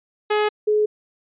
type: tone pair in turn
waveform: sawtooth / sine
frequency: 421.9 / 423.6 Hz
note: G#4 / G#4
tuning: +27 / +34 cents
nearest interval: unison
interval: 7 cents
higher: second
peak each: -13 / -15 dBFS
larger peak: first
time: 0.3-0.49 / 0.67-0.86 s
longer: neither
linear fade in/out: 10 ms
effects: resampled to 8000 Hz